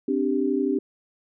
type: chord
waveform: sine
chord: C suspended second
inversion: none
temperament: equal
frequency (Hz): 261.6 / 293.7 / 392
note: C4 / D4 / G4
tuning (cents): 0 / 0 / 0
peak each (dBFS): -25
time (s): 0.08-0.79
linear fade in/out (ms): 5
effects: none